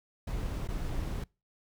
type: noise with dropouts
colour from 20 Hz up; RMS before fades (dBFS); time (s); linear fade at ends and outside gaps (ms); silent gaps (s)
brown; -34; 0.27-1.24; 5; 0.676-0.686
effects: noise-tail reverb RT60 0.3 s tail -26 dB re dry